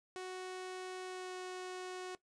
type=tone with pitch glide; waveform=sawtooth; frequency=370 to 367.7 Hz; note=F#4 to F#4; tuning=0 to -11 cents; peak=-38 dBFS; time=0.16-2.15 s; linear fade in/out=0 ms; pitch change=-11 cents; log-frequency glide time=1.04-1.35 s; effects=noise-tail reverb RT60 0.1 s tail -17 dB re dry + resampled to 22050 Hz